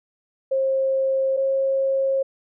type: tone pair in turn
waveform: sine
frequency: 534 / 539 Hz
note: C5 / C#5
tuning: +35 / -49 cents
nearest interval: unison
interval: 16 cents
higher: second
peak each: -18 dBFS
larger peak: neither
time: 0.51-1.37 / 1.37-2.23 s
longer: neither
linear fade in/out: 10 ms
effects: none